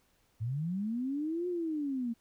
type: linear two-way sweep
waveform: sine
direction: up then down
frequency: 103.9 to 361.9 to 225.7 Hz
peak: -31 dBFS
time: 0.4-2.14 s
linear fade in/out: 20 ms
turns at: 1.48 s
effects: pink hiss -71 dBFS RMS until 2.2 s